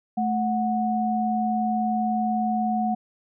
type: tone pair together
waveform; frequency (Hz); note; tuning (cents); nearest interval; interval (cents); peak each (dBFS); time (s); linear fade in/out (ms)
sine; 218.5 / 734.9; A3 / F#5; -12 / -12; octave + major sixth; 2100; -24; 0.17-2.95; 10
effects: none